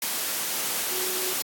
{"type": "tone in noise", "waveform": "sine", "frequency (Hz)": 370, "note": "F#4", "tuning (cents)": 0, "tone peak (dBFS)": -35, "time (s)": [0.91, 1.33], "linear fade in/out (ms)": 2, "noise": "white", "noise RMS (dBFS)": -28, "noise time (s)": [0.02, 1.42], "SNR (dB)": -10, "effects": ["high-pass 200 Hz 12 dB/octave", "AAC 64 kbps"]}